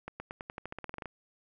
accelerating click train, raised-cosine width 0.5 ms, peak -24 dBFS, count 15, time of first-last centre 0.08-1.057 s, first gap 120 ms, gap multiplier 0.91, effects none

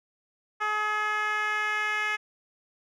10% pulse tone with band-pass filter sweep, 424 Hz, G#4, 36 cents sharp, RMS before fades -28 dBFS, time 0.6-2.17 s, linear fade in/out 20 ms, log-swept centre 1300 to 2000 Hz, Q 1.8, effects none

